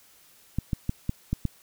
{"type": "clicks", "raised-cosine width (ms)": 5, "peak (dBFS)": -13, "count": 6, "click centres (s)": [0.586, 0.732, 0.894, 1.094, 1.33, 1.453], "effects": ["white hiss -57 dBFS RMS until 1.62 s"]}